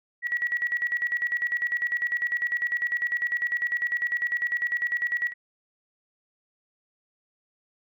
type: tone with tremolo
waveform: sine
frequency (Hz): 1925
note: B6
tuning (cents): -45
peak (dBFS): -22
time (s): 0.22-5.34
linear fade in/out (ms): 50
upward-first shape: square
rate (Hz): 10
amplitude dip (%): 70
effects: none